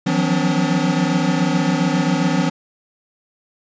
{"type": "tone cluster", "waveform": "square", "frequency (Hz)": [161.6, 177, 184.3, 253.5, 285.4], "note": ["E3", "F3", "F#3", "B3", "D4"], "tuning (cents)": [-34, 23, -7, 45, -49], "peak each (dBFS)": -23, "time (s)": [0.06, 2.5], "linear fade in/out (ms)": 10, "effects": ["resampled to 16000 Hz"]}